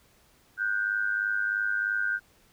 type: tone pair together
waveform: sine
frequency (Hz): 1453 / 1556.1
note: F#6 / G6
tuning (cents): -32 / -13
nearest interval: minor second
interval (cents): 119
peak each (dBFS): -28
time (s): 0.57-2.2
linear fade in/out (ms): 50
effects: pink hiss -62 dBFS RMS until 2.52 s